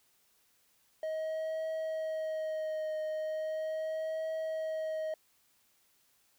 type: tone with vibrato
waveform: triangle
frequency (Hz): 630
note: D#5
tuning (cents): +21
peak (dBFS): -31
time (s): 1.03-5.14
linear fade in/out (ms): 2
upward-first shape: triangle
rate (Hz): 0.38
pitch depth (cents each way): 24
effects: white hiss -70 dBFS RMS until 6.38 s